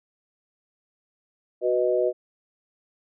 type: chord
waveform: sine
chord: B major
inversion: second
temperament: equal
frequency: 370 / 493.9 / 622.3 Hz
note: F#4 / B4 / D#5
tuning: 0 / 0 / 0 cents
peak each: -24 dBFS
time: 1.61-2.13 s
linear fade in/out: 50 ms
effects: none